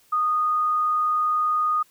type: tone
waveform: sine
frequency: 1235 Hz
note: D#6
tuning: 13 cents flat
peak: -19 dBFS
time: 0.12-1.83 s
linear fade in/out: 10 ms
effects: white hiss -59 dBFS RMS until 1.9 s